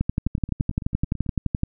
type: two click trains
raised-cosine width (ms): 5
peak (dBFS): -9 / -21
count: 20 / 10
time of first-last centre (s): 0.01-1.634 / 0.27-1.263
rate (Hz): 11.7 / 9.06
effects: none